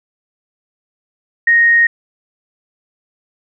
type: tone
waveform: sine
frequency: 1865 Hz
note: A#6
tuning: in tune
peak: -7 dBFS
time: 1.47-1.87 s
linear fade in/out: 5 ms
effects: none